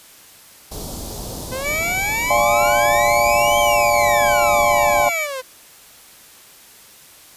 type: band-stop noise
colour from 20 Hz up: pink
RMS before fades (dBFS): -30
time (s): 0.71-5.1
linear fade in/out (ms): 10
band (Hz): 930 to 4000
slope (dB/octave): 24
type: exponential two-way sweep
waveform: sawtooth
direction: up then down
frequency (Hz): 502 to 3196 to 502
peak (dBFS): -21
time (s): 1.51-5.42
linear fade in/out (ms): 20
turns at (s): 3.59
type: tone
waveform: square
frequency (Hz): 2294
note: D7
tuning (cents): -41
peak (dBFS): -21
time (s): 1.63-5.28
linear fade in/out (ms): 50
type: chord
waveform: sine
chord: D half-diminished seventh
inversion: none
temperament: equal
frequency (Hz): 587.3 / 698.5 / 830.6 / 1046.5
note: D5 / F5 / Ab5 / C6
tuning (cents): 0 / 0 / 0 / 0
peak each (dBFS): -18 / -20 / -19 / -22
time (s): 2.3-5.09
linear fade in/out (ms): 5
effects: white hiss -45 dBFS RMS until 7.36 s + resampled to 32000 Hz